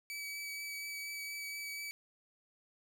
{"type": "tone with vibrato", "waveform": "sawtooth", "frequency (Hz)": 2288, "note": "D7", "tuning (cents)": -46, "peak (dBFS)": -37, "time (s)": [0.1, 1.91], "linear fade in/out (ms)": 0, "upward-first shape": "triangle", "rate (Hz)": 4.2, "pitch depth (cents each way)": 13, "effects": []}